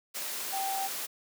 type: tone in noise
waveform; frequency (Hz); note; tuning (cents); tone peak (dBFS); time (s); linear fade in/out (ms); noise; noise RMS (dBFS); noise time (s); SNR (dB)
sine; 778; G5; -13; -31; 0.52-0.88; 20; white; -36; 0.14-1.07; +2
effects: high-pass 300 Hz 12 dB/octave